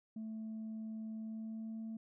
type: tone with pitch glide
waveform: sine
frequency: 220 to 222.8 Hz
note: A3 to A3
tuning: 0 to +22 cents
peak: -39 dBFS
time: 0.16-1.97 s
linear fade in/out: 5 ms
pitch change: +22 cents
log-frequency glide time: 1.14-1.82 s
effects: tanh soft clip ceiling -39 dBFS